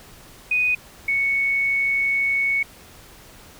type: tone pair in turn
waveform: sine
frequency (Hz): 2489 / 2217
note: D#7 / C#7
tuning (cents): 0 / 0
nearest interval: major second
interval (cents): 200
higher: first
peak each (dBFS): -17 / -18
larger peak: first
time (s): 0.51-0.75 / 1.08-2.63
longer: second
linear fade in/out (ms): 5
effects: pink hiss -46 dBFS RMS until 3.59 s